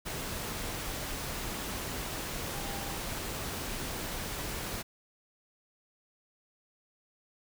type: tone in noise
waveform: sine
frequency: 799 Hz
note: G5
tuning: 33 cents sharp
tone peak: -44 dBFS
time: 2.53-2.96 s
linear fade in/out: 20 ms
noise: pink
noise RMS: -37 dBFS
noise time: 0.05-4.83 s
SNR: -10 dB
effects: none